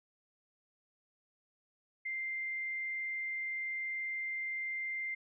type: tone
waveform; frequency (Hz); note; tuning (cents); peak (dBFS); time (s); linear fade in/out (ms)
sine; 2093; C7; 0; -35; 2.05-5.15; 10
effects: none